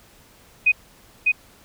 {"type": "tone with echo", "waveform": "sine", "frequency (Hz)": 2500, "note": "D#7", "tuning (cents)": 8, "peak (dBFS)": -12, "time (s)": [0.66, 0.72], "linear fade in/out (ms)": 10, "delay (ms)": 600, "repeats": 1, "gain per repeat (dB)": -2, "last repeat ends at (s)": 1.32, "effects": ["pink hiss -52 dBFS RMS until 1.64 s"]}